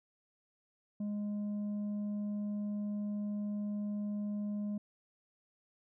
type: tone with tanh clipping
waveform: sine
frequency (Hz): 206.8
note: G#3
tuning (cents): -7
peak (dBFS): -35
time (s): 1-4.78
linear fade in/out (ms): 5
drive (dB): 4
effects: none